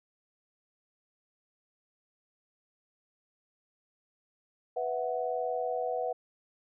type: chord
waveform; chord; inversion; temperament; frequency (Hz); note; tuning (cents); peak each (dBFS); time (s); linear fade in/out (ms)
sine; B suspended fourth; none; equal; 493.9 / 659.3 / 740; B4 / E5 / F#5; 0 / 0 / 0; -33 / -35 / -34; 4.76-6.13; 10
effects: none